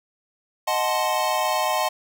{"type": "chord", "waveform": "square", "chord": "D# diminished seventh", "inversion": "none", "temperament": "equal with one note detuned", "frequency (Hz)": [622.3, 740, 871.9, 1046.5], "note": ["D#5", "F#5", "A5", "C6"], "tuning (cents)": [0, 0, -16, 0], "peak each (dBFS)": -27, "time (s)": [0.67, 1.89], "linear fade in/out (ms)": 10, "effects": []}